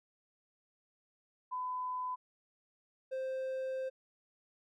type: tone pair in turn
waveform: sine / triangle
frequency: 1006 / 524.1 Hz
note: B5 / C5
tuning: +32 / +3 cents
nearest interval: major seventh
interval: 1129 cents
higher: first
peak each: -35 / -33 dBFS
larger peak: second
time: 1.51-2.16 / 3.11-3.9 s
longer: second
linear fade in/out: 20 ms
effects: none